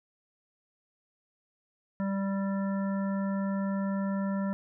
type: harmonic tone with a mistuned harmonic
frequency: 196 Hz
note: G3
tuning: in tune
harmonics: 1 / 3 / 5 / 7 / 9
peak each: -28 / -38 / -42 / -45 / -47 dBFS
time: 2-4.53 s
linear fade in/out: 0 ms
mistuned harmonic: 7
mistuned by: -15 cents
effects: none